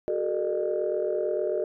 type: tone cluster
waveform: sine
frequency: 372.6 / 421.3 / 459.4 / 605 Hz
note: F#4 / G#4 / A#4 / D#5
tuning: +12 / +25 / -25 / -49 cents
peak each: -29 / -31 / -31 / -28 dBFS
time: 0.08-1.64 s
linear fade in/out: 0 ms
effects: tanh soft clip ceiling -16 dBFS